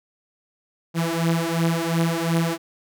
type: beating tone pair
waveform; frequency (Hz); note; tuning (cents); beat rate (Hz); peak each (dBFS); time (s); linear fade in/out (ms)
sawtooth; 164.81 / 167.61; E3 / E3; 0 / +29; 2.8; -19; 0.94-2.58; 50
effects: none